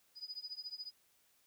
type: tone with tremolo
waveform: sine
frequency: 4959 Hz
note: D#8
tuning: 7 cents flat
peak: -39 dBFS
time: 0.15-0.92 s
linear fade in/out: 50 ms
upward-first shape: triangle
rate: 14 Hz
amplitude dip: 100%
effects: white hiss -72 dBFS RMS until 1.46 s